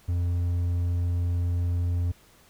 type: tone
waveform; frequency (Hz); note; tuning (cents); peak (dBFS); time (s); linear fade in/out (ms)
triangle; 87.31; F2; 0; -21; 0.08-2.12; 10
effects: pink hiss -57 dBFS RMS until 2.49 s